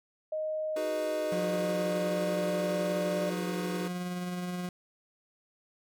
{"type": "tone with pitch glide", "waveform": "sine", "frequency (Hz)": [622.3, 593.5], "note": ["D#5", "D5"], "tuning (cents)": [0, 18], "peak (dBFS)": -30, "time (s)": [0.32, 3.3], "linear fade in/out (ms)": 5, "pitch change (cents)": -82, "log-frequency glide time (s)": [0.7, 2.79]}
{"type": "chord", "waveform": "square", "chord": "G# minor seventh", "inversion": "second", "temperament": "equal", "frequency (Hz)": [311.1, 370, 415.3, 493.9], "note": ["D#4", "F#4", "G#4", "B4"], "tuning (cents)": [0, 0, 0, 0], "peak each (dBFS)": [-40, -41, -42, -41], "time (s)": [0.76, 3.88], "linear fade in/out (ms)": 5}
{"type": "tone with tremolo", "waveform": "40% pulse", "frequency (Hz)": 179.1, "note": "F3", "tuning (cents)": 44, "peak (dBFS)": -31, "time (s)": [1.32, 4.69], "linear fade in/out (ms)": 2, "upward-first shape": "triangle", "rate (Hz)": 19, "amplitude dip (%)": 30}
{"effects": []}